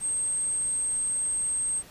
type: tone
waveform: sine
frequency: 8372 Hz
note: C9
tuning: in tune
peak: -25 dBFS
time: 0-1.83 s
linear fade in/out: 50 ms
effects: pink hiss -50 dBFS RMS until 1.9 s + resampled to 32000 Hz